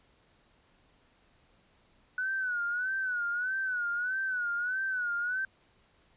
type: tone with vibrato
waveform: sine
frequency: 1480 Hz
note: F#6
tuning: in tune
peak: -29 dBFS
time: 2.18-5.45 s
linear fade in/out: 2 ms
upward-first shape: sine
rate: 1.6 Hz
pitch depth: 94 cents each way
effects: pink hiss -66 dBFS RMS until 6.16 s + resampled to 8000 Hz